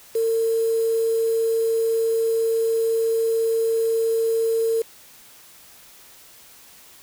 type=tone with quantisation; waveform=sine; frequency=453 Hz; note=A#4; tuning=50 cents flat; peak=-18 dBFS; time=0.15-4.82 s; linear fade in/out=5 ms; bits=6; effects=white hiss -48 dBFS RMS until 7.02 s